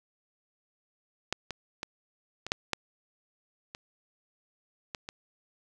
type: clicks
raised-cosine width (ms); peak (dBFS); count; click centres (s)
0.2; -11 / -18 / -17 / -20 / -8 / -10 / -23 / -18 / -21; 9; 1.326 / 1.507 / 1.831 / 2.466 / 2.519 / 2.733 / 3.749 / 4.948 / 5.089
effects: none